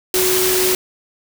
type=tone in noise; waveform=sine; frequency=370 Hz; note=F#4; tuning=in tune; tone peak=-17 dBFS; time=0.14-0.75 s; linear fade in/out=2 ms; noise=white; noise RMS=-18 dBFS; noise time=0.14-0.75 s; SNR=-2 dB; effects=none